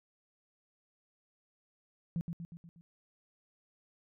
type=tone with echo; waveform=sine; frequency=169 Hz; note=E3; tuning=43 cents sharp; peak=-30 dBFS; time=2.16-2.21 s; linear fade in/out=0 ms; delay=120 ms; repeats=5; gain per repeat=-5 dB; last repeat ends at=2.81 s; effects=tanh soft clip ceiling -26 dBFS